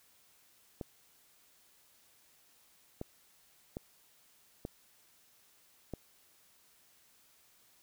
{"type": "clicks", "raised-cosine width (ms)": 2, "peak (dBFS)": -25, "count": 5, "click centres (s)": [0.812, 3.014, 3.769, 4.651, 5.937], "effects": ["white hiss -66 dBFS RMS until 7.82 s"]}